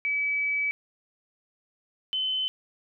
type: tone pair in turn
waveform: sine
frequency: 2290 / 3048 Hz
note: D7 / G7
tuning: -44 / -49 cents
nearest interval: perfect fourth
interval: 495 cents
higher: second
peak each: -24 / -25 dBFS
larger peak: first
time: 0.05-0.71 / 2.13-2.48 s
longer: first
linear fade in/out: 0 ms
effects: none